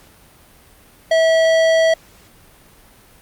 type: tone with tanh clipping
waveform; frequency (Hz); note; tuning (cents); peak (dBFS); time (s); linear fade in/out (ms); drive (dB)
sine; 650; E5; -24; -13; 1.11-1.94; 5; 16
effects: pink hiss -48 dBFS RMS until 3.21 s + Opus 48 kbps